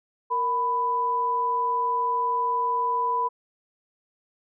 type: tone pair together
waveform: sine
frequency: 466.2 / 993.6 Hz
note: A#4 / B5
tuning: 0 / +10 cents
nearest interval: octave + minor second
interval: 1310 cents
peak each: -32 / -22 dBFS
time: 0.3-3.29 s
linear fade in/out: 20 ms
effects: none